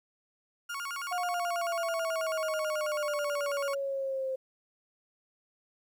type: tone with vibrato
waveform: 35% pulse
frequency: 1252 Hz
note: D#6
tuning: 10 cents sharp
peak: -33 dBFS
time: 0.69-3.75 s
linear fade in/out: 10 ms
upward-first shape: square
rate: 9.2 Hz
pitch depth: 210 cents each way
type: exponential sweep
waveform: sine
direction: down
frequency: 720 to 523.3 Hz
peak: -30 dBFS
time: 1.11-4.36 s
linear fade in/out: 10 ms
effects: 11-bit